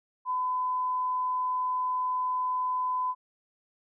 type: tone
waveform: sine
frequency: 1009 Hz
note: B5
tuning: 37 cents sharp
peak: -26 dBFS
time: 0.25-3.15 s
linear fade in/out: 50 ms
effects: none